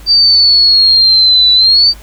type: exponential two-way sweep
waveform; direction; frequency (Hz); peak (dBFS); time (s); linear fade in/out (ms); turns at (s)
sine; down then up; 4664 to 3951 to 4664; -4; 0.06-1.94; 50; 1.53
effects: added 53 Hz sine -32 dBFS peak until 2.02 s + pink hiss -39 dBFS RMS until 2.02 s